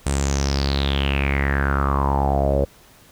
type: tone with low-pass filter sweep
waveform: sawtooth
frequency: 69.3 Hz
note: C#2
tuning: in tune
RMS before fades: -20 dBFS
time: 0.06-2.65 s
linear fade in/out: 5 ms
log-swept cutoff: 8700 to 520 Hz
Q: 7.4
effects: pink hiss -50 dBFS RMS until 3.11 s